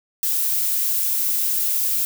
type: noise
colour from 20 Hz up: violet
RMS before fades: -21 dBFS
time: 0.23-2.05 s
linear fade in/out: 0 ms
effects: none